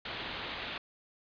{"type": "low-pass noise", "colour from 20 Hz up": "white", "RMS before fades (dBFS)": -40, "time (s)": [0.05, 0.78], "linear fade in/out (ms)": 5, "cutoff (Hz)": 4000, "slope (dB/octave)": 48, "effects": ["resampled to 11025 Hz"]}